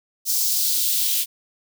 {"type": "noise with high-pass filter sweep", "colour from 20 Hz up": "blue", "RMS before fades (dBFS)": -21, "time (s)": [0.25, 1.26], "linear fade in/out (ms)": 50, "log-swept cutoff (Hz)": [5200, 3100], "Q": 2, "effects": []}